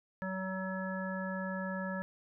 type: harmonic tone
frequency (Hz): 188.6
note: F#3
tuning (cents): +33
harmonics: 1 / 3 / 5 / 7 / 9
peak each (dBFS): -37 / -41 / -45 / -46 / -42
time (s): 0.22-2.02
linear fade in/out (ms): 0
effects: none